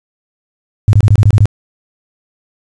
sine tone bursts, 103.83 Hz, G#2, in tune, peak -3 dBFS, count 8, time 0.88-1.456 s, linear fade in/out 0 ms, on 51 ms, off 24 ms, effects resampled to 22050 Hz + 7-bit

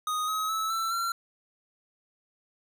square tone with pitch steps, 1244.5 / 1273.6 / 1303.4 / 1333.8 / 1365 Hz, D#6 / D#6 / E6 / E6 / F6, 0 / +40 / -20 / +20 / -40 cents, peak -28 dBFS, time 0.07-1.12 s, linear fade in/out 2 ms, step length 210 ms, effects none

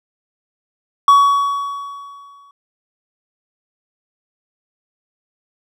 triangle tone with exponential decay, 1125 Hz, C#6, 25 cents sharp, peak -3 dBFS, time 1.08-2.51 s, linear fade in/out 2 ms, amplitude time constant 310 ms, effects none

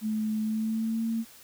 sine tone with pitch glide, 216.4 to 226.8 Hz, A3 to A#3, -29 to -47 cents, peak -26 dBFS, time 0.01-1.25 s, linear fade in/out 50 ms, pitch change +82 cents, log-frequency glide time 0.42-1.03 s, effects white hiss -52 dBFS RMS until 1.43 s

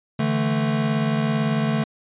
square chord, D suspended second, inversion none, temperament equal, 146.83 / 164.81 / 220 Hz, D3 / E3 / A3, 0 / 0 / 0 cents, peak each -24 / -29 / -23 dBFS, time 0.19-1.84 s, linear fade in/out 5 ms, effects resampled to 8000 Hz

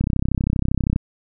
click train, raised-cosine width 5 ms, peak -7 dBFS, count 32, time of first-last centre 0.01-0.961 s, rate 32.6 Hz, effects none

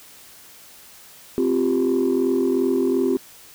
sine chord, C suspended fourth, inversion none, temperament equal, 261.6 / 349.2 / 392 Hz, C4 / F4 / G4, 0 / 0 / 0 cents, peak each -20 / -21 / -20 dBFS, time 1.38-3.17 s, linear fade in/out 0 ms, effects tanh soft clip ceiling -12 dBFS + white hiss -46 dBFS RMS until 3.54 s

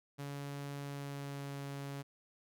sawtooth tone with pitch glide, 141.7 to 139.91 Hz, C#3 to C#3, +38 to +16 cents, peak -37 dBFS, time 0.18-2.03 s, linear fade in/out 20 ms, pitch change -22 cents, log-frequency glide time 0.78-1.64 s, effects none

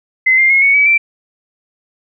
sine tone with pitch steps, 2051 / 2106 / 2163 / 2221 / 2281 / 2342 Hz, C7 / C7 / C#7 / C#7 / C#7 / D7, -35 / +11 / -43 / +3 / +49 / -5 cents, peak -7 dBFS, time 0.26-0.98 s, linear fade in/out 10 ms, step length 120 ms, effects none

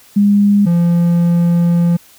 sine / triangle tone pair in turn, 203.4 / 171.78 Hz, G#3 / F3, -36 / -28 cents, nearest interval minor third, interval 292 cents, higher first, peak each -7 dBFS, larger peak neither, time 0.16-0.66 / 0.66-1.97 s, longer second, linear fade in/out 10 ms, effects white hiss -45 dBFS RMS until 2.18 s

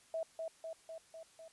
sine tone with echo, 650 Hz, E5, 24 cents flat, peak -35 dBFS, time 0.14-0.23 s, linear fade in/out 2 ms, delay 250 ms, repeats 5, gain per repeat -3 dB, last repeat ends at 1.48 s, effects white hiss -65 dBFS RMS until 1.52 s + resampled to 24000 Hz

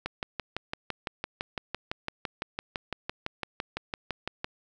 click train, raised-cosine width 0.3 ms, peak -15 dBFS, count 27, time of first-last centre 0.06-4.444 s, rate 5.93 Hz, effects none

